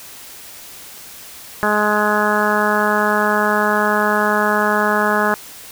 harmonic tone, 210 Hz, G#3, 19 cents sharp, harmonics 1 / 2 / 3 / 4 / 5 / 6 / 7 / 8, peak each -22 / -22 / -22 / -22 / -22 / -22 / -22 / -22 dBFS, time 1.63-5.34 s, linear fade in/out 0 ms, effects white hiss -37 dBFS RMS until 5.71 s

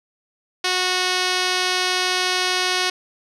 5% pulse tone with low-pass filter, 366.6 Hz, F#4, 16 cents flat, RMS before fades -21 dBFS, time 0.64-2.9 s, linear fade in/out 5 ms, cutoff 6900 Hz, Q 2.1, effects none

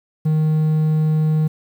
triangle tone, 155.56 Hz, D#3, in tune, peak -12 dBFS, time 0.25-1.48 s, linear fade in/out 10 ms, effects 8-bit

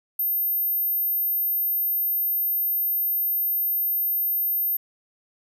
sine tone, 13160 Hz, G#9, 17 cents flat, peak -21 dBFS, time 0.19-4.77 s, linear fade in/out 5 ms, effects none

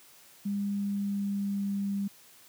sine tone with pitch glide, 201.5 to 199.3 Hz, G3 to G3, +48 to +29 cents, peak -28 dBFS, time 0.45-2.08 s, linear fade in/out 10 ms, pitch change -19 cents, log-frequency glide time 0.68-1.75 s, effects white hiss -56 dBFS RMS until 2.48 s + high-pass 80 Hz 12 dB/octave

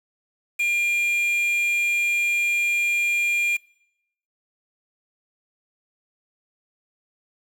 triangle tone with quantisation, 2400 Hz, D7, 37 cents sharp, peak -18 dBFS, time 0.59-3.57 s, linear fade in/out 10 ms, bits 6, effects noise-tail reverb RT60 0.8 s tail -24 dB re dry

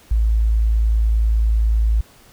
sine tone, 55 Hz, A1, in tune, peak -13 dBFS, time 0.11-2.01 s, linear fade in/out 5 ms, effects pink hiss -49 dBFS RMS until 2.32 s

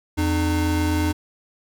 square tone pair together, 85.17 / 303.5 Hz, F2 / D#4, -43 / -43 cents, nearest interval octave + minor seventh, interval 2200 cents, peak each -22 / -23 dBFS, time 0.17-1.13 s, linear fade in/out 20 ms, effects none

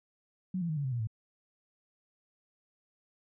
sine tone with pitch steps, 185 / 169.65 / 155.57 / 142.65 / 130.81 / 119.96 / 110 Hz, F#3 / F3 / D#3 / C#3 / C3 / B2 / A2, 0 / -50 / 0 / +50 / 0 / -50 / 0 cents, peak -30 dBFS, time 0.54-1.072 s, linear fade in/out 5 ms, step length 76 ms, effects none

